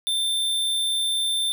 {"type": "tone", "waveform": "square", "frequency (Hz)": 3568, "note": "A7", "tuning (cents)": 23, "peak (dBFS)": -22, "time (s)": [0.07, 1.52], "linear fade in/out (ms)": 0, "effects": []}